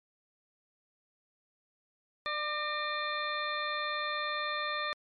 harmonic tone with a mistuned harmonic, 597 Hz, D5, 28 cents sharp, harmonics 1 / 2 / 3 / 4 / 6 / 7, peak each -40 / -35 / -37 / -41 / -40 / -43 dBFS, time 2.26-4.93 s, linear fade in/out 0 ms, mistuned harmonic 3, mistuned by +35 cents, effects MP3 48 kbps

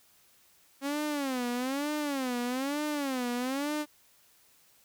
sawtooth tone with vibrato, 270 Hz, C#4, 45 cents flat, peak -26 dBFS, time 0.81-3.86 s, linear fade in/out 50 ms, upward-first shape sine, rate 1.1 Hz, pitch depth 190 cents each way, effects white hiss -63 dBFS RMS until 4.84 s

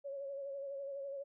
sine tone with vibrato, 554.4 Hz, C#5, in tune, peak -40 dBFS, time 0.04-1.24 s, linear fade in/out 20 ms, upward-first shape sine, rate 12 Hz, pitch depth 38 cents each way, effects none

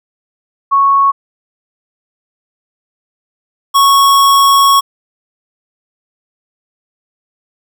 sine / square tone pair in turn, 1106 / 1106 Hz, C#6 / C#6, -4 / -4 cents, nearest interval unison, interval 0 cents, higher neither, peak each -6 dBFS, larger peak neither, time 0.71-1.12 / 3.74-4.81 s, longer second, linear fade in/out 20 ms, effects none

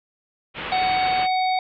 white low-pass noise, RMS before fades -31 dBFS, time 0.54-1.28 s, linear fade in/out 50 ms, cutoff 3200 Hz, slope 48 dB/octave
harmonic tone, 745 Hz, F#5, 12 cents sharp, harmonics 1 / 3 / 5 / 6, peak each -19 / -29 / -33 / -35 dBFS, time 0.72-1.59 s, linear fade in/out 2 ms
effects none

